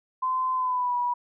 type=tone with pitch glide; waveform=sine; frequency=1029 to 974.1 Hz; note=C6 to B5; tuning=-29 to -24 cents; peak=-23 dBFS; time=0.22-1.14 s; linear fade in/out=10 ms; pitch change=-95 cents; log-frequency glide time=0.54-0.96 s; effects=none